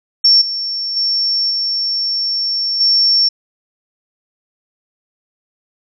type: tone with level steps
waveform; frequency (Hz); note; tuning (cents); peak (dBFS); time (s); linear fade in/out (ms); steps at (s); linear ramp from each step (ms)
sine; 5450; F8; -43; -6 / -18 / -13 / -15 / -9; 0.24-3.29; 10; 0.41 / 0.96 / 1.5 / 2.8; 10
effects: none